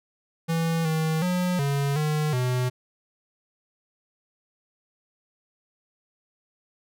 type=tone with pitch steps; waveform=square; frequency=164.8 / 158.8 / 180.3 / 140.6 / 152.3 / 125.8 Hz; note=E3 / D#3 / F#3 / C#3 / D#3 / B2; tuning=0 / +36 / -45 / +25 / -37 / +32 cents; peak=-23 dBFS; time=0.48-2.7 s; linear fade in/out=20 ms; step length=370 ms; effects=none